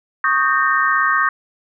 sine chord, Eb dominant seventh, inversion third, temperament equal with one note detuned, 1108.7 / 1244.5 / 1568 / 1833.7 Hz, Db6 / Eb6 / G6 / Bb6, 0 / 0 / 0 / -29 cents, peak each -19 dBFS, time 0.24-1.29 s, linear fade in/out 2 ms, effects none

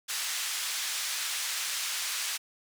white band-pass noise, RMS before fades -33 dBFS, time 0.08-2.38 s, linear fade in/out 20 ms, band 1400 to 7900 Hz, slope 12 dB/octave, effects none

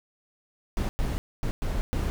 brown noise bursts at uneven times, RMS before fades -27 dBFS, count 5, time 0.77-0.89 / 0.99-1.18 / 1.43-1.51 / 1.62-1.81 / 1.93-2.1 s, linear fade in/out 0 ms, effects none

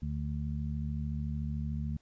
harmonic tone, 73.6 Hz, D2, 4 cents sharp, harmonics 1 / 2 / 3, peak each -35 / -36 / -39 dBFS, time 0.02-1.97 s, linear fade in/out 5 ms, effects pink hiss -70 dBFS RMS until 2.01 s + resampled to 16000 Hz

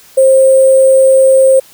sine tone with sample-and-hold, 530 Hz, C5, 22 cents sharp, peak -3 dBFS, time 0.17-1.6 s, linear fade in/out 10 ms, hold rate 8820 Hz, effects white hiss -41 dBFS RMS until 1.73 s

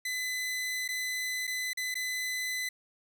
sawtooth tone with dropouts, 2012 Hz, B6, 32 cents sharp, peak -28 dBFS, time 0.05-2.69 s, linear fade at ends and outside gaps 5 ms, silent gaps 0.879-0.887 / 1.47-1.475 / 1.733-1.772 / 1.943-1.953 s, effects none

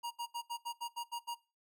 square tone bursts, 946 Hz, A#5, 25 cents sharp, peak -37 dBFS, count 9, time 0.03-1.351 s, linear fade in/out 20 ms, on 81 ms, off 74 ms, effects noise-tail reverb RT60 0.3 s tail -19 dB re dry

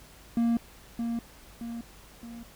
triangle tone with echo, 233.1 Hz, A#3, in tune, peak -20 dBFS, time 0.37-0.57 s, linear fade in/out 2 ms, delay 620 ms, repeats 3, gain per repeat -6 dB, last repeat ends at 2.43 s, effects added 50 Hz sine -55 dBFS peak until 2.55 s + pink hiss -53 dBFS RMS until 2.55 s

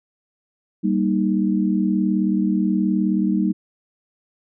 sine chord, Eb major, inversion first, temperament just, 194.45 / 233.3 / 311.1 Hz, G3 / Bb3 / Eb4, -14 / +2 / 0 cents, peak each -19 / -23 / -22 dBFS, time 0.83-3.53 s, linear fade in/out 20 ms, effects none

